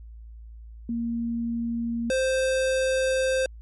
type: tone pair in turn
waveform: sine / square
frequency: 233.1 / 523.3 Hz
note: A#3 / C5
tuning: 0 / 0 cents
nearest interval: octave + major second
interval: 1400 cents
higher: second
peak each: -25 / -22 dBFS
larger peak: second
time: 0.89-2.1 / 2.1-3.46 s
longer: second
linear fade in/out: 2 ms
effects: added 56 Hz sine -40 dBFS peak until 3.61 s + MP3 48 kbps